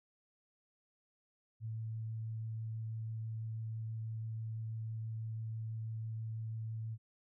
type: tone with vibrato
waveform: sine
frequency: 111.4 Hz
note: A2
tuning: 22 cents sharp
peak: -38 dBFS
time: 1.6-6.98 s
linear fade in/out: 50 ms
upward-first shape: triangle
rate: 6.1 Hz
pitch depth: 9 cents each way
effects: none